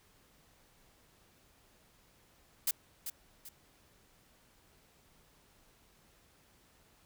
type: noise with echo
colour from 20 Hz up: blue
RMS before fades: -30 dBFS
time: 2.67-2.71 s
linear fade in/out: 5 ms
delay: 390 ms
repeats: 2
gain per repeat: -9 dB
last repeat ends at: 3.49 s
effects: pink hiss -66 dBFS RMS until 7.05 s